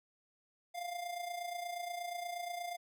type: tone with amplitude modulation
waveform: square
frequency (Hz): 701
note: F5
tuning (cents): +6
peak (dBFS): -37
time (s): 0.74-2.77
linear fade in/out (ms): 20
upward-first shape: sine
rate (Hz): 28.4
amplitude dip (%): 60
effects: none